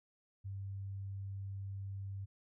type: tone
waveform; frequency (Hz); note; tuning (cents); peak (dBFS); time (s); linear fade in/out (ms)
sine; 98; G2; 0; -40; 0.44-2.26; 20
effects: none